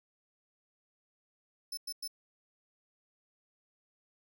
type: tone bursts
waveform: sawtooth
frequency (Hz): 5274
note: E8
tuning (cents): 0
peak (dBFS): -34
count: 3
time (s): 1.72-2.077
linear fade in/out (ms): 5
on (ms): 53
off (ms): 99
effects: none